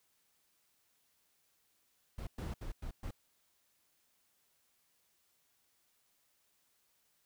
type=noise bursts at uneven times; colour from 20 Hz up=brown; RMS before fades=-41 dBFS; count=5; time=2.18-2.27 / 2.38-2.54 / 2.61-2.72 / 2.82-2.91 / 3.03-3.11 s; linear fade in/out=5 ms; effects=white hiss -75 dBFS RMS until 7.25 s